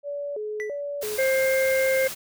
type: tone with vibrato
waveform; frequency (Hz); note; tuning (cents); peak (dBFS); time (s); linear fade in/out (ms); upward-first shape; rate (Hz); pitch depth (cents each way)
sine; 493.9; B4; 0; -28; 0.03-1.2; 50; square; 1.5; 260
type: tone with exponential decay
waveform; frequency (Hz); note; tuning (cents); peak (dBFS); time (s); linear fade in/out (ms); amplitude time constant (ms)
triangle; 1975.5; B6; 0; -26; 0.6-0.81; 0; 45
type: noise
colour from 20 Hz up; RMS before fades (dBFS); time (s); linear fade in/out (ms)
white; -34; 1.01-2.15; 20
type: harmonic tone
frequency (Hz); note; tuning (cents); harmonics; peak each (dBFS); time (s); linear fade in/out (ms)
529; C5; +19; 1 / 3 / 4; -20 / -31 / -27; 1.18-2.08; 10
effects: none

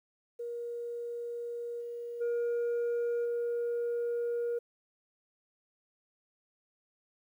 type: tone with level steps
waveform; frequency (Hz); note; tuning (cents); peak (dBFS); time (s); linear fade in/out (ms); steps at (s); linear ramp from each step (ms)
sine; 474; A#4; +29; -35 / -37 / -26 / -28; 0.39-4.59; 10; 1.8 / 2.2 / 3.24; 20
effects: tanh soft clip ceiling -28 dBFS + 11-bit

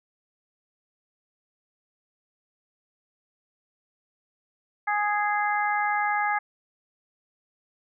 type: harmonic tone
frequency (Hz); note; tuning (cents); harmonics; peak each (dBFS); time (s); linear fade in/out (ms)
415.3; G#4; 0; 2 / 3 / 4 / 5; -25 / -30 / -29 / -31; 4.87-6.39; 10
effects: none

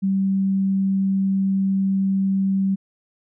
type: tone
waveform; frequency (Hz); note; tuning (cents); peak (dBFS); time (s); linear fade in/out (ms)
sine; 193.5; G3; -22; -17; 0.02-2.76; 20
effects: none

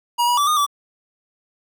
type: tone with pitch steps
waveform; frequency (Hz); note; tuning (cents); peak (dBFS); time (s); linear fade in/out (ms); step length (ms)
square; 956 / 969 / 1159 / 1226 / 1155; A#5 / B5 / D6 / D#6 / D6; +43 / -33 / -23 / -26 / -29; -16; 0.18-0.665; 20; 97
effects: none

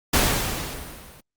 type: noise with level ramp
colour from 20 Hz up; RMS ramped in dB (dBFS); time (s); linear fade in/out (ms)
pink; -17 to -47; 0.13-1.21; 10
effects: Opus 48 kbps

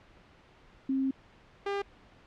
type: tone pair in turn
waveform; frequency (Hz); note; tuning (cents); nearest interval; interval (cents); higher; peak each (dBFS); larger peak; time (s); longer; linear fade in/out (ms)
sine / sawtooth; 267.2 / 400.3; C4 / G4; +36 / +36; perfect fifth; 700; second; -26; neither; 0.89-1.11 / 1.66-1.82; first; 5
effects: pink hiss -58 dBFS RMS until 2.26 s + low-pass 3000 Hz 12 dB/octave

